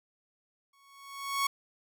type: tone with exponential growth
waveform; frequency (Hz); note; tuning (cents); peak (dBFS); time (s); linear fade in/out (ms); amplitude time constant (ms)
sawtooth; 1108.7; C#6; 0; -21; 0.73-1.47; 5; 160
effects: none